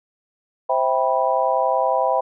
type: chord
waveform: sine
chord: C major seventh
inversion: none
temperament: just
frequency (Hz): 523.3 / 654.1 / 784.9 / 981.1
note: C5 / E5 / G5 / B5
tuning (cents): 0 / -14 / +2 / -12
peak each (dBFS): -22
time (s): 0.69-2.21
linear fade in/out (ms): 10
effects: none